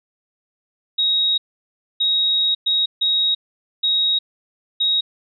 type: tone bursts at uneven times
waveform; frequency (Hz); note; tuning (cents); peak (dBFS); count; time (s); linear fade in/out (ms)
sine; 3786; A#7; +26; -15; 6; 0.98-1.38 / 2-2.55 / 2.66-2.86 / 3.01-3.35 / 3.83-4.19 / 4.8-5.01; 10
effects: none